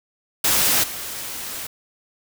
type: noise with level steps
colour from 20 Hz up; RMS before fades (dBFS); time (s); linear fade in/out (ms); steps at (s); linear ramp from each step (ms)
white; -18 / -31; 0.44-1.67; 5; 0.83; 10
effects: none